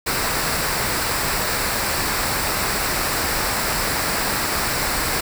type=noise with comb filter; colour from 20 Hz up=pink; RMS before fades=-22 dBFS; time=0.06-5.21 s; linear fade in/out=10 ms; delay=0.31 ms; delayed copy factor=-0.5; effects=none